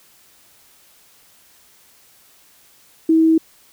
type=tone; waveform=sine; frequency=322.3 Hz; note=E4; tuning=39 cents flat; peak=-10 dBFS; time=3.09-3.38 s; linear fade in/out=5 ms; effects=white hiss -52 dBFS RMS until 3.72 s